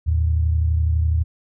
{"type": "tone pair together", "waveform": "sine", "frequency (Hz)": [79.1, 111.09], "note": ["D#2", "A2"], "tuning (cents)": [29, 17], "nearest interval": "tritone", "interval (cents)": 588, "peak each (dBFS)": [-16, -25], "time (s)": [0.06, 1.24], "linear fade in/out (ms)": 20, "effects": []}